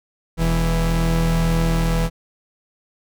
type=tone pair together; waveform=45% pulse; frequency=41 / 164.81 Hz; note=E1 / E3; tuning=-9 / 0 cents; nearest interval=2 octaves; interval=2409 cents; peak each=-19 dBFS; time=0.37-2.1 s; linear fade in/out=50 ms; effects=none